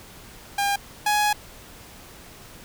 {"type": "tone pair in turn", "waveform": "sawtooth", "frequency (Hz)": [804, 836.1], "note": ["G5", "G#5"], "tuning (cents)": [44, 11], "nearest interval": "minor second", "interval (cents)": 67, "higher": "second", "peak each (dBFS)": [-17, -15], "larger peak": "second", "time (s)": [[0.58, 0.76], [1.06, 1.33]], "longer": "second", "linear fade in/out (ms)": 5, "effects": ["pink hiss -45 dBFS RMS until 2.64 s"]}